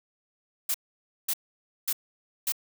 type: noise bursts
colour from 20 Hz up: blue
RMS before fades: -27 dBFS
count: 4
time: 0.69-2.522 s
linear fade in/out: 5 ms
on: 53 ms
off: 540 ms
effects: none